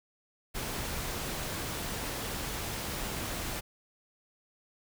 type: noise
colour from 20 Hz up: pink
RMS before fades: -36 dBFS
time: 0.54-3.61 s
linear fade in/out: 20 ms
effects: none